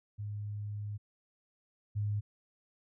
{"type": "tone pair in turn", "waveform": "sine", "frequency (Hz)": [103.83, 103.83], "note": ["G#2", "G#2"], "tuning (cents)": [0, 0], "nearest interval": "unison", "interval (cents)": 0, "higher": "neither", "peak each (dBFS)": [-36, -30], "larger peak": "second", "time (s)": [[0.18, 0.98], [1.95, 2.21]], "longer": "first", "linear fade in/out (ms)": 20, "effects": []}